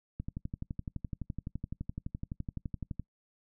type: click train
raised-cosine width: 5 ms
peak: -24 dBFS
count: 34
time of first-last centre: 0.2-2.997 s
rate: 11.8 Hz
effects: noise-tail reverb RT60 0.1 s tail -23 dB re dry